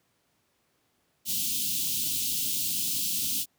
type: band-stop noise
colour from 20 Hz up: white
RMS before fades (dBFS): -29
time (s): 1.25-3.46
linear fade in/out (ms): 50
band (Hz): 300 to 2800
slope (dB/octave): 48
effects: pink hiss -71 dBFS RMS until 3.58 s + high-pass 100 Hz 12 dB/octave